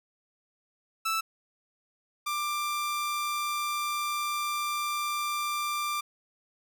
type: tone pair in turn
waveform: sawtooth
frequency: 1318.5 / 1184.7 Hz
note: E6 / D6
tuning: 0 / +15 cents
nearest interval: major second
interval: 185 cents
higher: first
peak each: -23 / -25 dBFS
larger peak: first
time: 1.05-1.21 / 2.26-6.01 s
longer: second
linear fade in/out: 10 ms
effects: none